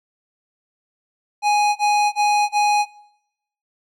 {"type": "tone bursts", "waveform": "square", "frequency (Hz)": 830.6, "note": "G#5", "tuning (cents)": 0, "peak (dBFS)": -15, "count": 4, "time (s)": [1.42, 2.858], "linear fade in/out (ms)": 50, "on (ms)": 340, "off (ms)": 26, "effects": ["noise-tail reverb RT60 0.8 s tail -21 dB re dry", "low-pass 7000 Hz 12 dB/octave"]}